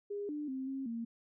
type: tone with pitch steps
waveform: sine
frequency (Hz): 407.4 / 297.1 / 263.2 / 268.9 / 230.9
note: G#4 / D4 / C4 / C4 / A#3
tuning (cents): -33 / +20 / +10 / +47 / -16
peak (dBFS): -36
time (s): 0.1-1.05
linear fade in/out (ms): 10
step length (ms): 190
effects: none